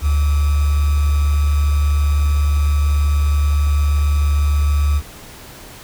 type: tone with sample-and-hold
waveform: sine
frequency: 72.8 Hz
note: D2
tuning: 15 cents flat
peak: -12 dBFS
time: 0.01-5.02 s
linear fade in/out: 50 ms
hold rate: 1225 Hz
effects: pink hiss -38 dBFS RMS until 5.83 s